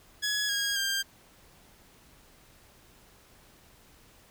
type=tone with pitch steps; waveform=15% pulse; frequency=1682 / 1636 / 1591.3 Hz; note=G#6 / G#6 / G6; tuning=+22 / -26 / +26 cents; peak=-21 dBFS; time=0.22-1.03 s; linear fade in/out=20 ms; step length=270 ms; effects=pink hiss -58 dBFS RMS until 4.3 s